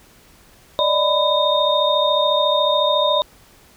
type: tone cluster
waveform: sine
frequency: 581 / 615 / 1001 / 3680 Hz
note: D5 / D#5 / B5 / A#7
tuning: -19 / -20 / +23 / -23 cents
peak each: -20 dBFS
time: 0.79-3.22 s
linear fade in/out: 0 ms
effects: pink hiss -50 dBFS RMS until 3.76 s